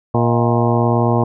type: harmonic tone with a mistuned harmonic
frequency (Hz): 117.9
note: A#2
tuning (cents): +20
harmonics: 1 / 2 / 3 / 4 / 5 / 6 / 7 / 8 / 9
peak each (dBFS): -16 / -19 / -21 / -22 / -23 / -24 / -24 / -25 / -26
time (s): 0.14-1.24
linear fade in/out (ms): 5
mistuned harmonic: 5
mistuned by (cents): +85
effects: none